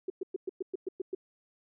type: tone bursts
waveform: sine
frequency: 375.2 Hz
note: F#4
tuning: 24 cents sharp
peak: -30 dBFS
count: 9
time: 0.08-1.149 s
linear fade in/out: 5 ms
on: 21 ms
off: 110 ms
effects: none